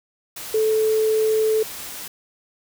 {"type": "tone in noise", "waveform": "sine", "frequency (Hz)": 436.8, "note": "A4", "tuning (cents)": -13, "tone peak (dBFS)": -16, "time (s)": [0.54, 1.63], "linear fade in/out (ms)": 5, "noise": "white", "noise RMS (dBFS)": -34, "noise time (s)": [0.36, 2.08], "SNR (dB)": 15, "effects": []}